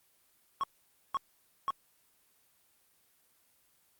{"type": "tone bursts", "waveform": "triangle", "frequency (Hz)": 1100, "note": "C#6", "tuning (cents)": -14, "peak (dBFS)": -26, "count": 3, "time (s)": [0.61, 1.705], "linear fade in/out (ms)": 0, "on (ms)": 25, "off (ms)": 510, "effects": ["white hiss -69 dBFS RMS until 3.99 s", "Opus 24 kbps"]}